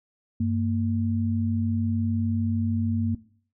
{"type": "tone pair together", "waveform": "sine", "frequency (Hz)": [96.6, 229.8], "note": ["G2", "A#3"], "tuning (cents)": [-25, -25], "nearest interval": "octave + minor third", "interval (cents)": 1500, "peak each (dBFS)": [-25, -24], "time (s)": [0.4, 3.15], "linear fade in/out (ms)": 5, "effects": ["noise-tail reverb RT60 0.5 s tail -18 dB re dry"]}